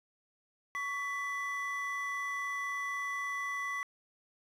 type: tone pair together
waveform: triangle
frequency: 1124 / 1987.5 Hz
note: C#6 / B6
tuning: +24 / +10 cents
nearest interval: minor seventh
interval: 986 cents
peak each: -36 / -34 dBFS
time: 0.75-3.83 s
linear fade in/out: 0 ms
effects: resampled to 32000 Hz + 10-bit